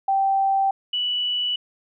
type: tone pair in turn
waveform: sine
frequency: 780 / 2957 Hz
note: G5 / F#7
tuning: -9 / -2 cents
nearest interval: octave + major seventh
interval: 2307 cents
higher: second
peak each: -17 / -21 dBFS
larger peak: first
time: 0.08-0.71 / 0.93-1.56 s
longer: neither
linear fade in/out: 5 ms
effects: none